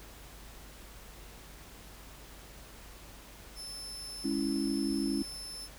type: tone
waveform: 30% pulse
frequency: 5274 Hz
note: E8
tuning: in tune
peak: -37 dBFS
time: 3.55-5.69 s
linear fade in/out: 50 ms
type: chord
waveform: sine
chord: C# minor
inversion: second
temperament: equal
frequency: 207.7 / 277.2 / 329.6 Hz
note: G#3 / C#4 / E4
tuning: 0 / 0 / 0 cents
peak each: -35 / -32 / -34 dBFS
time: 4.24-5.23 s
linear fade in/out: 10 ms
effects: added 50 Hz sine -52 dBFS peak until 5.78 s + pink hiss -52 dBFS RMS until 5.78 s